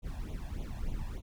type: noise with flanger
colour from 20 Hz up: brown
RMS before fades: -37 dBFS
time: 0.02-1.22 s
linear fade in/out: 50 ms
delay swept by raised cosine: 0.29 to 1.2 ms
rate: 3.4 Hz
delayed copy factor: +0.9
effects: none